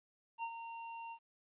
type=tone with ADSR envelope; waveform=square; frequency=920 Hz; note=A#5; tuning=23 cents flat; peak=-37 dBFS; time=0.38-1.19 s; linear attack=50 ms; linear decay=65 ms; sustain=-8 dB; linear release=71 ms; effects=resampled to 8000 Hz + 13-bit